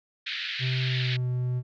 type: band-pass noise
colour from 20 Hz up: white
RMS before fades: -33 dBFS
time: 0.26-1.17 s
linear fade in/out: 10 ms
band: 1600 to 4200 Hz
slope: 48 dB/octave
type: tone with pitch glide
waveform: triangle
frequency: 129 to 124.82 Hz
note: C3 to B2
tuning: -24 to +19 cents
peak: -23 dBFS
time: 0.59-1.63 s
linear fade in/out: 50 ms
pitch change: -57 cents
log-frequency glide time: 0.86-1.27 s
effects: none